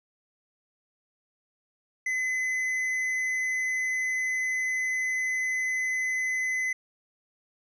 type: tone with tanh clipping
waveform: sine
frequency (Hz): 2028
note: B6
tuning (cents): +45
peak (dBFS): -27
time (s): 2.06-6.73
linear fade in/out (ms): 5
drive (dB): 7
effects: none